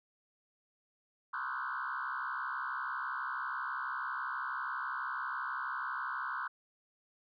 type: tone with frequency modulation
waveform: sine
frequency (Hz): 1273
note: D#6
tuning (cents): +39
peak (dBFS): -34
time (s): 1.33-6.48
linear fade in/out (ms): 10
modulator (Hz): 66.1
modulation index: 4.3
effects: tanh soft clip ceiling -30 dBFS